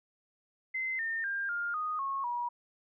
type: tone with pitch steps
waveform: sine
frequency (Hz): 2062 / 1815.9 / 1599.2 / 1408.4 / 1240.3 / 1092.3 / 962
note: C7 / A#6 / G6 / F6 / D#6 / C#6 / B5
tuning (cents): -26 / -46 / +34 / +14 / -6 / -26 / -46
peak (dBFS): -31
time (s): 0.74-2.49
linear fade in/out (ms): 10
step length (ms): 250
effects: none